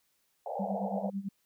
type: band-pass noise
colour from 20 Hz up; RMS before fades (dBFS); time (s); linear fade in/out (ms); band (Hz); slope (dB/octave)
white; -36; 0.46-1.1; 2; 470 to 830; 96
type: tone with tremolo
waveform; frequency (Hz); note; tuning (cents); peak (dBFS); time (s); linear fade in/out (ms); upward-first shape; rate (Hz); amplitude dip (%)
sine; 196.9; G3; +8; -30; 0.59-1.29; 10; sine; 9; 85
effects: white hiss -74 dBFS RMS until 1.45 s